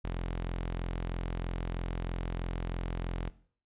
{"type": "tone", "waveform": "sawtooth", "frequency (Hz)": 43.11, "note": "F1", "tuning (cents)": -22, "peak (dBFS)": -29, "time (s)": [0.04, 3.3], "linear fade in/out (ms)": 10, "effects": ["noise-tail reverb RT60 0.5 s tail -18 dB re dry", "resampled to 8000 Hz"]}